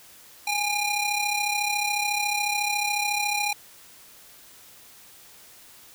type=ring-modulated tone; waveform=sawtooth; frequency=1620 Hz; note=G#6; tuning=43 cents flat; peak=-17 dBFS; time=0.47-3.53 s; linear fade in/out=5 ms; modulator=793 Hz; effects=white hiss -50 dBFS RMS until 5.94 s